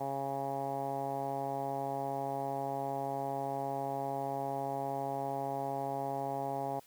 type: tone with low-pass filter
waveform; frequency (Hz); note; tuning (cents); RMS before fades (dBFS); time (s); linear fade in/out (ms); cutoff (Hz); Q
10% pulse; 137.5; C#3; -14; -36; 0-6.8; 10; 800; 4.4
effects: white hiss -62 dBFS RMS until 6.86 s